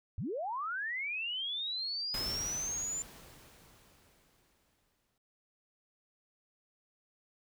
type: linear sweep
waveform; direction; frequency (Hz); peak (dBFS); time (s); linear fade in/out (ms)
sine; up; 69.6 to 7190; -34; 0.18-3.02; 0
type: noise with exponential decay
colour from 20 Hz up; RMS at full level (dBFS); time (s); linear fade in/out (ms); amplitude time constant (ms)
pink; -40; 2.14-5.18; 2; 660
effects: none